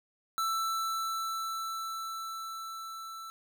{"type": "tone with level ramp", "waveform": "square", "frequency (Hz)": 1327, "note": "E6", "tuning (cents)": 11, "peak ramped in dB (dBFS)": [-29, -42], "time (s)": [0.38, 3.3], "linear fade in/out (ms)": 0, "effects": []}